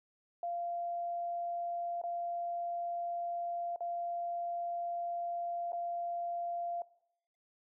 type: tone with dropouts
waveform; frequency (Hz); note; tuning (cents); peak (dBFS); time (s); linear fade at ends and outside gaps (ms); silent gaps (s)
sine; 692; F5; -16; -34; 0.43-6.82; 2; 2.016-2.037 / 3.761-3.806 / 5.721-5.73
effects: noise-tail reverb RT60 0.8 s tail -21 dB re dry